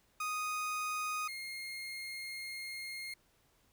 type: tone pair in turn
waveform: 30% pulse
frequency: 1244.5 / 2135 Hz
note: D#6 / C7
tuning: 0 / +34 cents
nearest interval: major sixth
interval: 934 cents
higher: second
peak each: -32 / -38 dBFS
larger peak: first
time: 0.2-1.28 / 1.28-3.14 s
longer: second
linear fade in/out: 5 ms
effects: pink hiss -71 dBFS RMS until 3.72 s